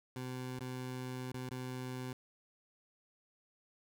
20% pulse tone with dropouts, 127.5 Hz, C3, 44 cents flat, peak -35 dBFS, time 0.16-2.13 s, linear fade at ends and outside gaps 2 ms, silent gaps 0.592-0.607 / 1.32-1.343 / 1.492-1.51 s, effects none

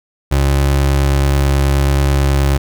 30% pulse tone, 69.3 Hz, C#2, in tune, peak -8 dBFS, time 0.31-2.58 s, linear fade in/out 10 ms, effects none

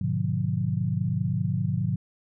sine chord, G# diminished seventh, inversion none, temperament just, 103.83 / 124.59 / 149.51 / 179.41 Hz, G#2 / B2 / D3 / F3, 0 / +16 / +31 / +47 cents, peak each -29 dBFS, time 0.01-1.96 s, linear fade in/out 5 ms, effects none

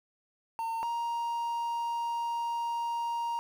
triangle tone pair in turn, 910 / 936.7 Hz, A#5 / A#5, -42 / +8 cents, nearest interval minor second, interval 50 cents, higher second, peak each -29 / -28 dBFS, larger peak second, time 0.59-0.83 / 0.83-3.39 s, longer second, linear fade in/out 0 ms, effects 9-bit

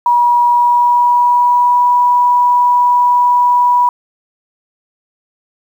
sine tone with pitch glide, 963 to 977 Hz, B5 to B5, -44 to -19 cents, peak -7 dBFS, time 0.06-3.89 s, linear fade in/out 2 ms, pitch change +25 cents, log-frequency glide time 0.49-1.85 s, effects 7-bit

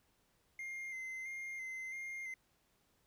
triangle tone with vibrato, 2092 Hz, C7, 1 cent flat, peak -40 dBFS, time 0.59-2.34 s, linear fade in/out 2 ms, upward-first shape square, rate 1.5 Hz, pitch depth 22 cents each way, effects pink hiss -75 dBFS RMS until 3.06 s

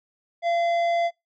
sine tone with tanh clipping, 684 Hz, F5, 36 cents flat, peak -22 dBFS, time 0.42-1.11 s, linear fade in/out 50 ms, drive 11 dB, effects noise-tail reverb RT60 0.2 s tail -24 dB re dry

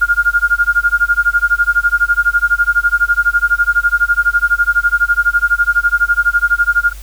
sine tone with tremolo, 1415 Hz, F6, 22 cents sharp, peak -6 dBFS, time 0.01-6.93 s, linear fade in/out 10 ms, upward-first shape sine, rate 12 Hz, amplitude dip 100%, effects added 50 Hz sine -28 dBFS peak until 7.02 s + white hiss -40 dBFS RMS until 7.02 s

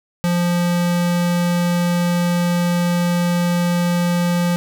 square tone, 174.61 Hz, F3, in tune, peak -16 dBFS, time 0.24-4.56 s, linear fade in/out 0 ms, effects none

